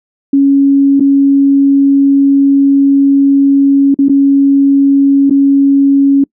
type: tone with dropouts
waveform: sine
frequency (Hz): 277.2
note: C#4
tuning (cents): 0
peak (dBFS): -4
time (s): 0.33-6.24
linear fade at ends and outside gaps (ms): 5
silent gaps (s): 0.998-1.005 / 3.944-3.988 / 4.085-4.094 / 5.298-5.307
effects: noise-tail reverb RT60 0.1 s tail -26 dB re dry